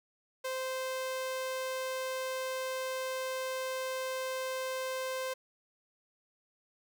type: tone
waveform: sawtooth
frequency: 520 Hz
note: C5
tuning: 11 cents flat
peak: -30 dBFS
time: 0.44-5.34 s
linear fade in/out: 10 ms
effects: none